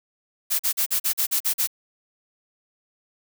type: noise bursts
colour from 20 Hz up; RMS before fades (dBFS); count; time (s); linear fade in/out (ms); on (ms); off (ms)
blue; -22; 9; 0.5-1.674; 20; 94; 41
effects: none